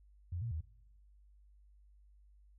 sine tone with pitch steps, 87.3 / 116.2 / 78.5 Hz, F2 / A#2 / D#2, 0 / -5 / +16 cents, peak -36 dBFS, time 0.32-0.608 s, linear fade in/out 5 ms, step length 96 ms, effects noise-tail reverb RT60 1.0 s tail -22 dB re dry + added 50 Hz sine -60 dBFS peak until 2.58 s

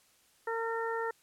harmonic tone, 456.1 Hz, A#4, 38 cents flat, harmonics 1 / 2 / 3 / 4, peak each -34 / -37 / -39 / -40 dBFS, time 0.47-1.11 s, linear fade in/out 5 ms, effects white hiss -66 dBFS RMS until 1.22 s + low-pass 12000 Hz 12 dB/octave

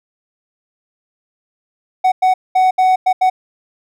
triangle tone bursts at uneven times, 746 Hz, F#5, 14 cents sharp, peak -7 dBFS, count 6, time 2.04-2.12 / 2.22-2.34 / 2.55-2.71 / 2.78-2.96 / 3.06-3.13 / 3.21-3.3 s, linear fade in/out 10 ms, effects none

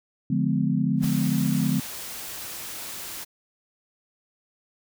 sine chord, D diminished seventh, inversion none, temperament just, 146.83 / 176.2 / 211.4 / 253.7 Hz, D3 / F3 / Ab3 / Cb4, 0 / +16 / +31 / +47 cents, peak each -26 dBFS, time 0.3-1.8 s, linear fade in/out 5 ms
pink noise with exponential growth, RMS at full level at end -34 dBFS, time 0.95-1.05 s, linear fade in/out 5 ms, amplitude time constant 20 ms
white noise, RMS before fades -36 dBFS, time 1.02-3.25 s, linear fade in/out 20 ms
effects none

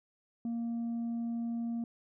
sine tone with tanh clipping, 233.1 Hz, A#3, in tune, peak -33 dBFS, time 0.45-1.84 s, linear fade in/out 2 ms, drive 2 dB, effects none

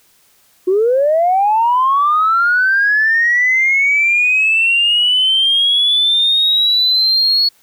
sine linear sweep, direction up, 355.9 to 4378 Hz, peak -9 dBFS, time 0.67-7.49 s, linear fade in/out 10 ms, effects tanh soft clip ceiling -5 dBFS + white hiss -53 dBFS RMS until 7.62 s

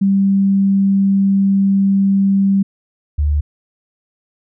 sine tone pair in turn, 196 / 73.78 Hz, G3 / D2, 0 / +9 cents, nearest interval octave + perfect fourth, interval 1691 cents, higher first, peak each -10 / -12 dBFS, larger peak first, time 0.01-2.63 / 3.18-3.41 s, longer first, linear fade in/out 10 ms, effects none

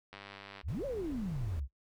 click train, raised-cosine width 0.3 ms, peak -31 dBFS, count 49, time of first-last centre 0.13-0.612 s, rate 99.5 Hz
sine exponential two-way sweep, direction up then down, 49 to 589 to 59.2 Hz, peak -34 dBFS, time 0.63-1.68 s, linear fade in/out 50 ms, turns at 0.85 s
brown noise, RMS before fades -44 dBFS, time 0.68-1.6 s, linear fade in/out 5 ms
effects noise-tail reverb RT60 0.1 s tail -19 dB re dry

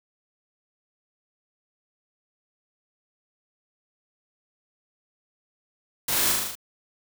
white noise with echo, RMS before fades -26 dBFS, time 6.08-6.32 s, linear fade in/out 5 ms, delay 39 ms, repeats 6, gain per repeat -2 dB, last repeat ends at 6.554 s, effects none

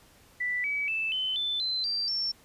sine tone with pitch steps, 1975.5 / 2282 / 2637 / 3047 / 3520 / 4067 / 4699 / 5428 Hz, B6 / C#7 / E7 / G7 / A7 / C8 / D8 / E8, 0 / +50 / 0 / -50 / 0 / -50 / 0 / +50 cents, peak -27 dBFS, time 0.4-2.32 s, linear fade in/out 10 ms, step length 240 ms, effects pink hiss -58 dBFS RMS until 2.44 s + resampled to 32000 Hz

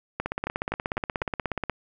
two click trains, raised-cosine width 0.5 ms, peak -14 / -12 dBFS, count 4 / 26, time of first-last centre 0.47-1.22 / 0.2-1.697 s, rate 4 / 16.7 Hz, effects none

